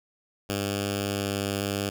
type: tone with notch filter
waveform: 5% pulse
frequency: 100.1 Hz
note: G2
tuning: 37 cents sharp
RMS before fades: -29 dBFS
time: 0.49-1.9 s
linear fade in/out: 10 ms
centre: 960 Hz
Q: 0.89
effects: none